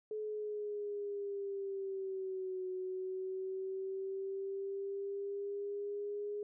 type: exponential two-way sweep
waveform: sine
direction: down then up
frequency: 430 to 370 to 414.4 Hz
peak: -37 dBFS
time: 0.11-6.43 s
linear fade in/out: 2 ms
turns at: 2.68 s
effects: none